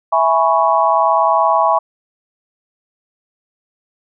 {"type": "chord", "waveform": "sine", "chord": "C# minor seventh", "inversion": "first", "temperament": "equal", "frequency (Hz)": [659.3, 830.6, 987.8, 1108.7], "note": ["E5", "G#5", "B5", "C#6"], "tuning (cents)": [0, 0, 0, 0], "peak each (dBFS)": -16, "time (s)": [0.12, 1.79], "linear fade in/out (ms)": 10, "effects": []}